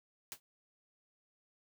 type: noise with exponential decay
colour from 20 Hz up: white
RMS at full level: -40 dBFS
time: 0.32-0.4 s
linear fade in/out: 0 ms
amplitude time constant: 17 ms
effects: none